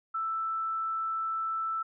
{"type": "tone", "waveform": "sine", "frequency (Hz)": 1323, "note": "E6", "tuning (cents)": 6, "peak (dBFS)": -29, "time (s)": [0.14, 1.83], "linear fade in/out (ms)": 10, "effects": []}